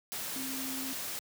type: tone in noise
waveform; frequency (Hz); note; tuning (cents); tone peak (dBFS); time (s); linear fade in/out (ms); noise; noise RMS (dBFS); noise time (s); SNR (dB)
sine; 264.3; C4; +18; -39; 0.36-0.93; 0; white; -38; 0.12-1.19; -4
effects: high-pass 100 Hz 12 dB/octave